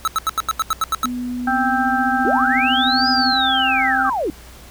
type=tone bursts; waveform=square; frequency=1303 Hz; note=E6; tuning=20 cents flat; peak=-16 dBFS; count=10; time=0.05-1.057 s; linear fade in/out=0 ms; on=26 ms; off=83 ms
type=tone with pitch glide; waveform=sine; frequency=246.9 to 250.2 Hz; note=B3 to B3; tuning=0 to +23 cents; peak=-22 dBFS; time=1.04-3.33 s; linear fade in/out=5 ms; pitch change=+23 cents; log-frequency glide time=1.61-3.21 s
type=harmonic tone; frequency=262.4 Hz; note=C4; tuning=5 cents sharp; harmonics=1 / 3 / 5 / 6; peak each=-26 / -19 / -24 / -21 dBFS; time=1.47-4.1 s; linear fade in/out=5 ms
type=linear two-way sweep; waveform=sine; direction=up then down; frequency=275.1 to 5040 to 275.1 Hz; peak=-18 dBFS; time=2.25-4.3 s; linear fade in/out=0 ms; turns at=3.09 s
effects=added 60 Hz sine -41 dBFS peak until 4.7 s + pink hiss -43 dBFS RMS until 4.7 s